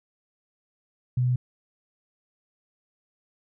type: tone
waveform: sine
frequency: 125 Hz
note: B2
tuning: 21 cents sharp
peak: -20 dBFS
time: 1.17-1.36 s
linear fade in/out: 5 ms
effects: none